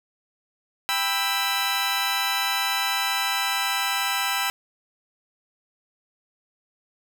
15% pulse chord, E minor, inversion first, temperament just, 791.1 / 988.9 / 1318.5 Hz, G5 / B5 / E6, +16 / +2 / 0 cents, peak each -21 dBFS, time 0.89-4.5 s, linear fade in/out 0 ms, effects none

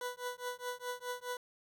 20% pulse tone with tremolo, 493.9 Hz, B4, in tune, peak -30 dBFS, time 0.01-1.37 s, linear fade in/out 2 ms, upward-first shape triangle, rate 4.8 Hz, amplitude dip 100%, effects 12-bit

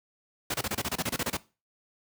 pink noise bursts, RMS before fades -29 dBFS, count 13, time 0.5-1.37 s, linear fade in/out 5 ms, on 42 ms, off 27 ms, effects noise-tail reverb RT60 0.3 s tail -19 dB re dry + high-pass 100 Hz 12 dB/octave

